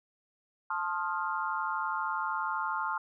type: chord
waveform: sine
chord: F dominant seventh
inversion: first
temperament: equal with one note detuned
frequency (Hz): 880 / 1056.2 / 1244.5 / 1396.9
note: A5 / C6 / Eb6 / F6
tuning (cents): 0 / +16 / 0 / 0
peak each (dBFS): -35 / -35 / -37 / -35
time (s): 0.7-2.98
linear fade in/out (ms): 5
effects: none